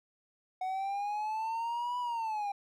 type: linear two-way sweep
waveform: triangle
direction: up then down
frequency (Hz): 740 to 987.8 to 794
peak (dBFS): -30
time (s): 0.61-2.52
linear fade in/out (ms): 5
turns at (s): 1.99
effects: none